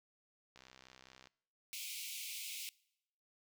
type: click train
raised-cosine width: 0.2 ms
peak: -39 dBFS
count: 47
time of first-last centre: 0.56-1.272 s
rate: 64.6 Hz
type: high-pass noise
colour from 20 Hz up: pink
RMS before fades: -45 dBFS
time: 1.73-2.69 s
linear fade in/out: 0 ms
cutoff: 2200 Hz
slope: 96 dB/octave
effects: noise-tail reverb RT60 0.8 s tail -24 dB re dry